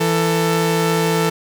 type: tone pair together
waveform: sawtooth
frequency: 166.3 / 444.4 Hz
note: E3 / A4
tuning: +16 / +17 cents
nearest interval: octave + perfect fourth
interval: 1701 cents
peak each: -14 dBFS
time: 0-1.3 s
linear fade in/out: 10 ms
effects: none